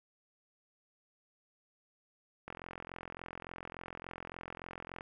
click train, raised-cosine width 0.5 ms, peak -28 dBFS, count 111, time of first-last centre 2.48-5.009 s, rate 43.5 Hz, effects none

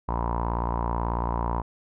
sawtooth tone with low-pass filter, 58.27 Hz, A#1, in tune, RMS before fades -27 dBFS, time 0.08-1.62 s, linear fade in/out 10 ms, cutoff 970 Hz, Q 8.8, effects none

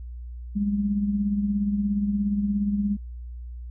sine tone with tremolo, 203.6 Hz, G#3, 34 cents flat, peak -19 dBFS, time 0.55-2.97 s, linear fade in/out 20 ms, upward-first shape triangle, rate 17 Hz, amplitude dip 55%, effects added 60 Hz sine -34 dBFS peak until 3.7 s

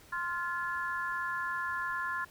sine chord, F major, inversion second, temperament equal with one note detuned, 1046.5 / 1396.9 / 1719.8 Hz, C6 / F6 / A6, 0 / 0 / -40 cents, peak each -36 / -37 / -36 dBFS, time 0.12-2.25 s, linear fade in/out 10 ms, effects pink hiss -57 dBFS RMS until 2.3 s

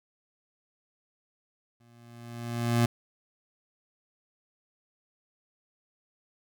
25% pulse tone with exponential growth, 118.2 Hz, A#2, 24 cents sharp, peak -16 dBFS, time 1.8-2.86 s, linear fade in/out 5 ms, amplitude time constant 230 ms, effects none

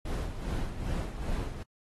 brown noise with tremolo, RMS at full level -31 dBFS, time 0.05-1.63 s, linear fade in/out 5 ms, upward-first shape sine, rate 2.5 Hz, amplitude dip 60%, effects AAC 32 kbps

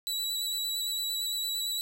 sawtooth tone with vibrato, 3927 Hz, B7, 11 cents flat, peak -27 dBFS, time 0.07-1.81 s, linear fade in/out 0 ms, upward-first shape square, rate 8.8 Hz, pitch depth 14 cents each way, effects none

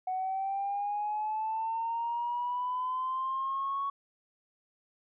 sine linear sweep, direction up, 740 to 1116 Hz, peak -29 dBFS, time 0.07-3.9 s, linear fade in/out 5 ms, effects tanh soft clip ceiling -25 dBFS

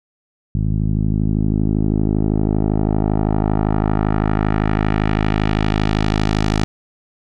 10% pulse tone with low-pass filter sweep, 52.6 Hz, G#1, 23 cents sharp, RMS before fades -17 dBFS, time 0.55-6.64 s, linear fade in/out 0 ms, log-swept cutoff 150 to 6100 Hz, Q 1.1, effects none

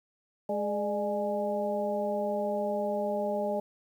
harmonic tone with a mistuned harmonic, 208.6 Hz, G#3, 8 cents sharp, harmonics 1 / 2 / 3 / 4, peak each -35 / -35 / -30 / -36 dBFS, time 0.49-3.6 s, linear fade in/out 5 ms, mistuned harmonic 3, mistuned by -62 cents, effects 10-bit

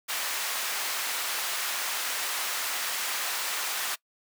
pink high-pass noise, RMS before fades -31 dBFS, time 0.08-3.96 s, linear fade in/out 20 ms, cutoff 1100 Hz, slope 12 dB/octave, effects noise-tail reverb RT60 0.1 s tail -23 dB re dry

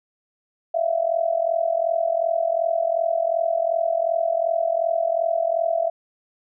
sine tone with amplitude modulation, 666 Hz, E5, 18 cents sharp, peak -15 dBFS, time 0.74-5.9 s, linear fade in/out 10 ms, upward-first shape sine, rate 42.7 Hz, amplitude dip 85%, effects none

